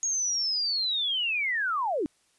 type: linear sweep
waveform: sine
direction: down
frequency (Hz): 6640 to 264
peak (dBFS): -25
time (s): 0.03-2.06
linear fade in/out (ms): 0
effects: white hiss -67 dBFS RMS until 2.38 s + resampled to 24000 Hz